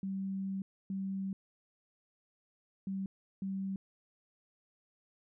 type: tone bursts at uneven times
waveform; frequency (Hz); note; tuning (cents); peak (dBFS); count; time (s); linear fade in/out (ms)
sine; 193.2; G3; -25; -34; 4; 0.03-0.62 / 0.9-1.33 / 2.87-3.06 / 3.42-3.76; 2
effects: none